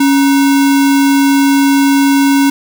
sine tone with sample-and-hold, 277.2 Hz, C#4, in tune, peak -6 dBFS, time 0-2.5 s, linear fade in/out 5 ms, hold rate 1225 Hz, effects none

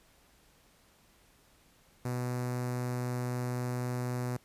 sawtooth tone with notch filter, 123.9 Hz, B2, 6 cents sharp, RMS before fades -34 dBFS, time 2.05-4.37 s, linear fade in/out 5 ms, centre 3200 Hz, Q 0.93, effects pink hiss -64 dBFS RMS until 4.44 s + resampled to 32000 Hz

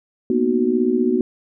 sine chord, B major seventh, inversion third, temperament just, 231.5 / 246.9 / 308.7 / 370.4 Hz, A#3 / B3 / D#4 / F#4, -12 / 0 / -14 / +2 cents, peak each -24 / -19 / -24 / -19 dBFS, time 0.3-1.21 s, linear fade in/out 2 ms, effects none

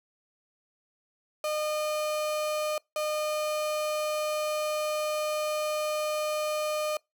35% pulse tone pair in turn, 609 / 609 Hz, D#5 / D#5, -37 / -37 cents, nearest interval unison, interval 0 cents, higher neither, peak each -26 dBFS, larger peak neither, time 1.44-2.78 / 2.96-6.97 s, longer second, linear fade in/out 2 ms, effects noise-tail reverb RT60 0.2 s tail -26 dB re dry

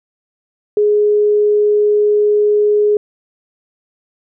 sine tone, 417.6 Hz, G#4, 10 cents sharp, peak -9 dBFS, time 0.77-2.97 s, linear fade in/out 2 ms, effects none

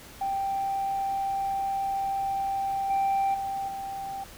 sine tone with level steps, 784 Hz, G5, in tune, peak -25 / -20 / -28 / -32 dBFS, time 0.21-4.24 s, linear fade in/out 5 ms, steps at 2.9 / 3.34 / 3.68 s, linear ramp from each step 5 ms, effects tanh soft clip ceiling -21 dBFS + pink hiss -47 dBFS RMS until 4.37 s

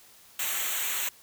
white noise with comb filter, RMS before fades -30 dBFS, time 0.39-1.09 s, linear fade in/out 5 ms, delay 0.2 ms, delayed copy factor -0.85, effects white hiss -55 dBFS RMS until 1.22 s

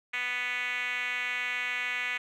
5% pulse tone with band-pass filter, 247.4 Hz, B3, 3 cents sharp, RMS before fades -32 dBFS, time 0.13-2.18 s, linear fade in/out 10 ms, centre 2200 Hz, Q 3.4, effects none

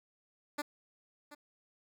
10% pulse tone with echo, 293.7 Hz, D4, in tune, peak -25 dBFS, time 0.58-0.62 s, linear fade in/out 10 ms, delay 730 ms, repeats 1, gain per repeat -15 dB, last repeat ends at 1.35 s, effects none

